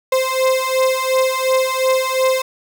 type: beating tone pair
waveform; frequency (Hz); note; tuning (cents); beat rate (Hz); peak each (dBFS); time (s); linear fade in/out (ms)
35% pulse; 520 / 522.8; C5 / C5; -11 / -1; 2.8; -16; 0.12-2.42; 5
effects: none